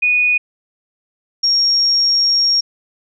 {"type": "tone pair in turn", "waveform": "sine", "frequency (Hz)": [2475, 5567], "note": ["D#7", "F8"], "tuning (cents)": [-10, -6], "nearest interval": "octave + major second", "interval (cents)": 1404, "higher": "second", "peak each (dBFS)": -11, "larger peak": "neither", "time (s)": [[0.02, 0.38], [1.43, 2.61]], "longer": "second", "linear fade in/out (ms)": 10, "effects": []}